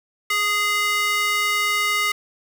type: tone with high-pass filter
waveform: square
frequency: 414.3 Hz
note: G#4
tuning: 4 cents flat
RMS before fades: -21 dBFS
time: 0.3-2.12 s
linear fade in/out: 5 ms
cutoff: 1700 Hz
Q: 2.9
effects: 8-bit